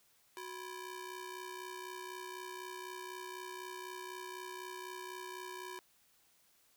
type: ring-modulated tone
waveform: sawtooth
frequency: 674 Hz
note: E5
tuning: 38 cents sharp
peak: -37 dBFS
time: 0.37-5.79 s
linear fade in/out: 0 ms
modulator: 305 Hz
effects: white hiss -70 dBFS RMS until 6.76 s